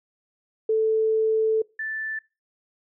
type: tone pair in turn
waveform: sine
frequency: 440 / 1760 Hz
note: A4 / A6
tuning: 0 / 0 cents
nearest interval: 2 octaves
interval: 2400 cents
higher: second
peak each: -18 / -27 dBFS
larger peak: first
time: 0.69-1.62 / 1.79-2.19 s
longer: first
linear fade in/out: 5 ms
effects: noise-tail reverb RT60 0.3 s tail -24 dB re dry